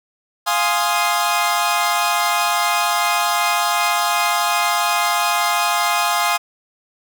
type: chord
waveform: sawtooth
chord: F minor seventh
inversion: none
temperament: equal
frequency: 698.5 / 830.6 / 1046.5 / 1244.5 Hz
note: F5 / Ab5 / C6 / Eb6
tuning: 0 / 0 / 0 / 0 cents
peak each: -18 dBFS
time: 0.46-6.38 s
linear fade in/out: 20 ms
effects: none